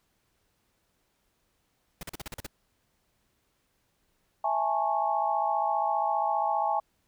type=noise bursts; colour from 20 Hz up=pink; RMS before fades=-38 dBFS; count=8; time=2.01-2.465 s; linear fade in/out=2 ms; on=21 ms; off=41 ms
type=chord; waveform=sine; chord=A major seventh; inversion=second; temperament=just; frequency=660 / 825 / 880 / 1100 Hz; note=E5 / G#5 / A5 / C#6; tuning=+2 / -12 / 0 / -14 cents; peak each=-32 / -27 / -31 / -33 dBFS; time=4.44-6.8 s; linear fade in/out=5 ms
effects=pink hiss -73 dBFS RMS until 7.07 s